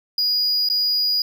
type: tone with dropouts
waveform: triangle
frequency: 4899 Hz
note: D#8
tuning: 28 cents flat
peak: -16 dBFS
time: 0.18-1.22 s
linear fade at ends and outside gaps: 2 ms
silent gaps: 0.688-0.699 s
effects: none